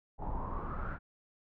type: noise with low-pass filter sweep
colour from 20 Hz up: brown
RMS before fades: -37 dBFS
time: 0.18-0.99 s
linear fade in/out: 50 ms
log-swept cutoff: 820 to 1500 Hz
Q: 7.8
effects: none